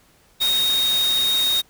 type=tone in noise; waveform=sine; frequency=3729 Hz; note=A#7; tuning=in tune; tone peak=-17 dBFS; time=0.4-1.62 s; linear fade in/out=20 ms; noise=white; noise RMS=-28 dBFS; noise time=0.4-1.62 s; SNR=+8 dB; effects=pink hiss -56 dBFS RMS until 1.69 s